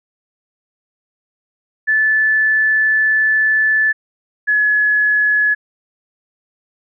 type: tone pair in turn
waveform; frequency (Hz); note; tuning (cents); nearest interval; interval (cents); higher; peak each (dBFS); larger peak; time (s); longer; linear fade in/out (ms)
sine; 1743 / 1698.3; A6 / G#6; -17 / +38; unison; 45; first; -11; neither; 1.87-3.93 / 4.47-5.55; first; 20
effects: none